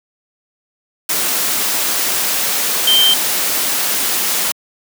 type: tone in noise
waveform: sine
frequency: 3136 Hz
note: G7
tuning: in tune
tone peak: -9 dBFS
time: 2.87-3.14 s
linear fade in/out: 5 ms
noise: white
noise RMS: -17 dBFS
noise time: 1.09-4.52 s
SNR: +5 dB
effects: high-pass 200 Hz 12 dB/octave